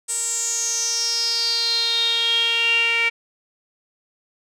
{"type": "tone with band-pass filter sweep", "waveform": "sawtooth", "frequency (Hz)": 462.9, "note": "A#4", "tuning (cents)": -12, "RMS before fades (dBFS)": -21, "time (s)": [0.08, 3.1], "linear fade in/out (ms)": 20, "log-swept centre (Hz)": [8200, 2400], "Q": 9.3, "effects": []}